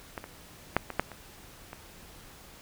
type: clicks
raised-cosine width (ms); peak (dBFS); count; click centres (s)
0.5; -20 / -25 / -7 / -20 / -9 / -27 / -25; 7; 0.178 / 0.241 / 0.766 / 0.903 / 0.996 / 1.117 / 1.731
effects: pink hiss -51 dBFS RMS until 2.61 s